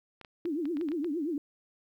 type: clicks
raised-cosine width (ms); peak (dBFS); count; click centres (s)
0.3; -31; 9; 0.213 / 0.248 / 0.456 / 0.655 / 0.77 / 0.812 / 0.887 / 0.918 / 1.045
type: tone with vibrato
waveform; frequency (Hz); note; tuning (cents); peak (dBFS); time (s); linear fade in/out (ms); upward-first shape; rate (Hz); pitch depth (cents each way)
sine; 314.8; D#4; +20; -29; 0.45-1.38; 2; triangle; 8.6; 260
effects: 11-bit